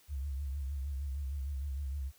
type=tone with vibrato; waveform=sine; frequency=69.3 Hz; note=C#2; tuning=in tune; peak=-34 dBFS; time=0.08-2.12 s; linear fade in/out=50 ms; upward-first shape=triangle; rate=6.5 Hz; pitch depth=110 cents each way; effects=white hiss -64 dBFS RMS until 2.18 s